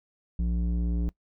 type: tone with low-pass filter sweep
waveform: square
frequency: 58.6 Hz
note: A#1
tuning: 10 cents sharp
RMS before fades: -27 dBFS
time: 0.39-1.09 s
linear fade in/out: 0 ms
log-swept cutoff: 180 to 270 Hz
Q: 1.5
effects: noise-tail reverb RT60 0.1 s tail -22 dB re dry